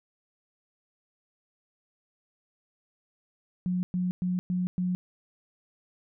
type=tone bursts; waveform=sine; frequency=180.9 Hz; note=F#3; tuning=39 cents flat; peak=-25 dBFS; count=5; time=3.66-4.95 s; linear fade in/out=0 ms; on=170 ms; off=110 ms; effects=none